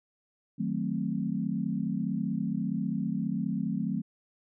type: chord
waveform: sine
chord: D# diminished seventh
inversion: none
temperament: equal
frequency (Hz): 155.56 / 185 / 220 / 261.6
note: D#3 / F#3 / A3 / C4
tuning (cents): 0 / 0 / 0 / 0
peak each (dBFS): -36 / -32 / -32 / -35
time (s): 0.58-4.02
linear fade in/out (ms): 20
effects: none